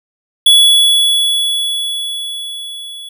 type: tone with level ramp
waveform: square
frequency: 3392 Hz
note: G#7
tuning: 36 cents sharp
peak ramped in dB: -4 to -28 dBFS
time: 0.46-3.09 s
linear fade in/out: 5 ms
effects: none